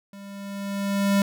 square tone with level ramp, 199 Hz, G3, 26 cents sharp, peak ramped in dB -41 to -17 dBFS, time 0.13-1.22 s, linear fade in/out 2 ms, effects none

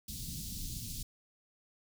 pink band-stop noise, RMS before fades -41 dBFS, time 0.08-1.03 s, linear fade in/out 5 ms, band 220 to 4000 Hz, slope 24 dB/octave, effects none

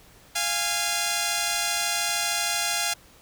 5% pulse tone pair together, 693 / 825 Hz, F5 / G#5, -14 / -12 cents, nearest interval minor third, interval 302 cents, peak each -15 dBFS, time 0.35-2.94 s, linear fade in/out 10 ms, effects pink hiss -53 dBFS RMS until 3.21 s

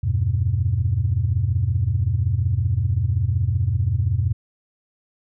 sine chord, E minor, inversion none, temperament equal, 82.41 / 98 / 123.47 Hz, E2 / G2 / B2, 0 / 0 / 0 cents, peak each -23 / -20 / -22 dBFS, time 0.03-4.33 s, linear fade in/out 10 ms, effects tanh soft clip ceiling -9 dBFS

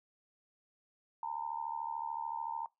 sine tone with amplitude modulation, 914 Hz, A#5, 34 cents flat, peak -32 dBFS, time 1.23-2.66 s, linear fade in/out 2 ms, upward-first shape sine, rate 73.6 Hz, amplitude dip 85%, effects noise-tail reverb RT60 0.2 s tail -22 dB re dry

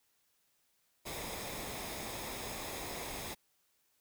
pink noise with comb filter, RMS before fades -42 dBFS, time 1.05-3.35 s, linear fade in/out 20 ms, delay 0.68 ms, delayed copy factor -0.5, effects white hiss -75 dBFS RMS until 4 s

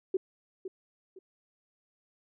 sine tone with echo, 377.4 Hz, F#4, 34 cents sharp, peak -24 dBFS, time 0.14-0.17 s, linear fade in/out 5 ms, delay 510 ms, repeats 2, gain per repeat -11 dB, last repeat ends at 1.19 s, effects none

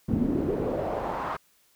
brown noise with band-pass filter sweep, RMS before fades -28 dBFS, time 0.08-1.37 s, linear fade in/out 10 ms, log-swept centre 210 to 1200 Hz, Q 2.6, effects white hiss -64 dBFS RMS until 1.75 s

